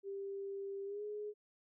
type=tone with pitch glide; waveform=sine; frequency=394.8 to 418.3 Hz; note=G4 to G#4; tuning=+12 to +12 cents; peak=-40 dBFS; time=0.03-1.34 s; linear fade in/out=50 ms; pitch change=+100 cents; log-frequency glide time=0.85-1.03 s; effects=none